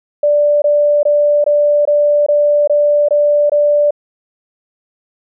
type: tone bursts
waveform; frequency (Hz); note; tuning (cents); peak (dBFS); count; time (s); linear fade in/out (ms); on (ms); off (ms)
sine; 587.3; D5; 0; -8; 9; 0.23-3.908; 5; 390; 21
effects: none